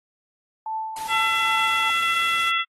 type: tone with tremolo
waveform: sine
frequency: 880 Hz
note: A5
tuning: in tune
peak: -24 dBFS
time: 0.66-1.9 s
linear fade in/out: 2 ms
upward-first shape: triangle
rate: 2.5 Hz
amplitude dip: 65%
type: noise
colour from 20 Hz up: white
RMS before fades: -37 dBFS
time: 0.96-2.5 s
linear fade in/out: 5 ms
type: harmonic tone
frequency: 673 Hz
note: E5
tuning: 36 cents sharp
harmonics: 2 / 3 / 4 / 5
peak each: -23 / -25 / -26 / -27 dBFS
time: 1.08-2.65 s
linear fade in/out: 50 ms
effects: AAC 32 kbps